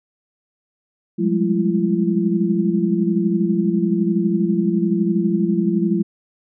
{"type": "tone cluster", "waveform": "sine", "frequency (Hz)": [177.6, 198.7, 210.7, 338.1], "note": ["F3", "G3", "G#3", "E4"], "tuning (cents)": [29, 24, 25, 44], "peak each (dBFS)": -21, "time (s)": [1.18, 6.03], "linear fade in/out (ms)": 20, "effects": []}